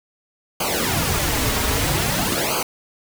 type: noise with flanger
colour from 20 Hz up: pink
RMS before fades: -21 dBFS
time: 0.6-2.63 s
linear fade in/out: 5 ms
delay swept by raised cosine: 0.54 to 5.94 ms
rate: 0.51 Hz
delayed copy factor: -0.95
effects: none